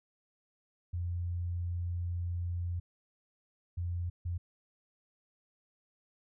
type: tone bursts at uneven times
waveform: sine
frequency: 87.31 Hz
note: F2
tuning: in tune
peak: -32 dBFS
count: 3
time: 0.93-2.8 / 3.77-4.1 / 4.25-4.38 s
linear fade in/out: 10 ms
effects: none